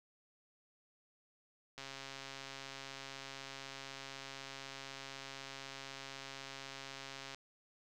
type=click train; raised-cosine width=0.2 ms; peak=-29 dBFS; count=758; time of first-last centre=1.78-7.346 s; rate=136 Hz; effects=none